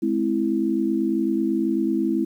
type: chord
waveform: sine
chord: Ab augmented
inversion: none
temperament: equal with one note detuned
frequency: 211.4 / 261.6 / 329.6 Hz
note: Ab3 / C4 / E4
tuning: +31 / 0 / 0 cents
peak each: -25 / -25 / -22 dBFS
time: 0.02-2.25 s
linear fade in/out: 10 ms
effects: 9-bit